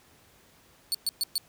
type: tone bursts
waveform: sawtooth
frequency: 4435 Hz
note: C#8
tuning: in tune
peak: -22 dBFS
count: 4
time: 0.92-1.38 s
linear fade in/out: 0 ms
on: 25 ms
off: 120 ms
effects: pink hiss -59 dBFS RMS until 1.48 s + high-pass 60 Hz 12 dB/octave